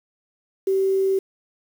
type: tone with quantisation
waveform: sine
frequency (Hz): 385.4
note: G4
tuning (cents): -29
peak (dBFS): -17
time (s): 0.67-1.19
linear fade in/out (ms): 5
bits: 7
effects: none